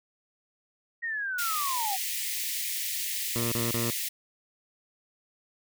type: linear sweep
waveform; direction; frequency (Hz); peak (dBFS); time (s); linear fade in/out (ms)
sine; down; 1891 to 740; -29; 1.02-1.97; 20
type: high-pass noise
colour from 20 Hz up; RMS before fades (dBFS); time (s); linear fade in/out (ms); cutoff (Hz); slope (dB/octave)
white; -32; 1.38-4.09; 10; 1800; 96
type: tone bursts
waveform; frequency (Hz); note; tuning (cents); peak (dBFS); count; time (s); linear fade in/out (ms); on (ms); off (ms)
15% pulse; 117.1; A#2; +8; -22; 3; 3.36-3.904; 0; 160; 32
effects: none